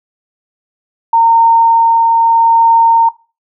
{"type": "tone with tremolo", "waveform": "sine", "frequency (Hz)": 917, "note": "A#5", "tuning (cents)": -29, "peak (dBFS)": -4, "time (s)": [1.13, 3.09], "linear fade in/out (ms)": 5, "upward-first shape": "triangle", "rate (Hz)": 0.78, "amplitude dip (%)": 25, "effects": ["noise-tail reverb RT60 0.3 s tail -19 dB re dry"]}